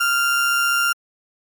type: tone with amplitude modulation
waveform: 35% pulse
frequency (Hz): 1393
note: F6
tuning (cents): -5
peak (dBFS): -13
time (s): 0-0.93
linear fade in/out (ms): 10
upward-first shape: sine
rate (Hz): 135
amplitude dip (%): 30
effects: MP3 96 kbps